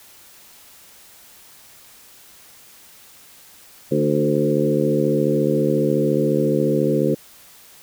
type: harmonic tone with a mistuned harmonic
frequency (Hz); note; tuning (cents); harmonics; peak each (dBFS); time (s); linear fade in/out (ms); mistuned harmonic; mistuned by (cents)
74.3; D2; +21; 2 / 3 / 4 / 5 / 6 / 7; -23 / -23 / -23 / -23 / -23 / -23; 3.91-7.15; 10; 5; -21
effects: white hiss -47 dBFS RMS until 7.82 s